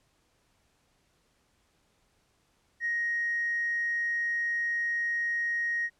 triangle tone with tanh clipping, 1876 Hz, A#6, 11 cents sharp, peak -27 dBFS, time 2.8-5.9 s, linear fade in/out 50 ms, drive 4 dB, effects pink hiss -70 dBFS RMS until 5.99 s + low-pass 10000 Hz 12 dB/octave

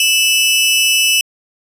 sawtooth tone pair together, 2633 / 2955 Hz, E7 / F#7, -3 / -3 cents, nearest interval major second, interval 200 cents, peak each -10 dBFS, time 0-1.21 s, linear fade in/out 2 ms, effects resampled to 32000 Hz

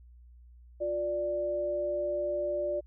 sine tone pair together, 354.7 / 588 Hz, F4 / D5, +27 / +2 cents, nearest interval major sixth, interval 875 cents, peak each -36 / -29 dBFS, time 0.8-2.81 s, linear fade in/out 20 ms, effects added 60 Hz sine -51 dBFS peak until 2.86 s

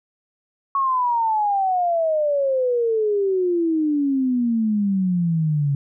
sine exponential sweep, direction down, 1111 to 138.59 Hz, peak -17 dBFS, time 0.75-5.75 s, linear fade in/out 2 ms, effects none

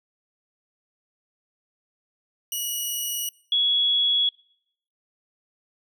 10% pulse / sine tone pair in turn, 2914 / 3359 Hz, F#7 / G#7, -27 / +19 cents, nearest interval major second, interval 246 cents, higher second, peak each -18 dBFS, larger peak neither, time 2.52-3.29 / 3.52-4.29 s, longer neither, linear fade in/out 2 ms, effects noise-tail reverb RT60 0.7 s tail -25 dB re dry

